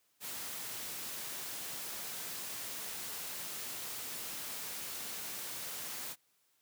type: noise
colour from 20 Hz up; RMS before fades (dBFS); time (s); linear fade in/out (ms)
white; -42; 0.2-6.16; 50
effects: white hiss -74 dBFS RMS until 6.61 s + high-pass 100 Hz 12 dB/octave